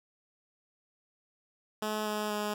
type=tone with pitch steps; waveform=10% pulse; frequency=213.8 / 211.5 / 209.2 Hz; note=A3 / G#3 / G#3; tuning=-49 / +32 / +13 cents; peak=-23 dBFS; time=1.82-2.54 s; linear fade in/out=5 ms; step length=240 ms; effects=none